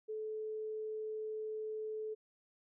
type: tone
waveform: sine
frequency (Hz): 433.4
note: A4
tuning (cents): -26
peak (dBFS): -38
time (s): 0.08-2.15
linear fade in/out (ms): 20
effects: none